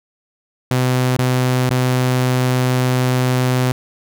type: tone with dropouts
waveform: sawtooth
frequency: 127.1 Hz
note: C3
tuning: 50 cents flat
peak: -10 dBFS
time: 0.71-3.72 s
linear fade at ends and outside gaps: 2 ms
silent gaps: 1.169-1.188 / 1.693-1.706 s
effects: none